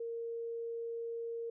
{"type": "tone", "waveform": "sine", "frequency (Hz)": 463.1, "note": "A#4", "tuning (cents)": -11, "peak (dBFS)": -37, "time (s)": [0, 1.5], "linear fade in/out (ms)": 5, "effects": []}